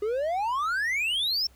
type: exponential sweep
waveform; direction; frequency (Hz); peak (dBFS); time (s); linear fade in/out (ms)
triangle; up; 403.5 to 5520; -23; 0.02-1.47; 5
effects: added 65 Hz sine -55 dBFS peak until 1.55 s + pink hiss -61 dBFS RMS until 1.55 s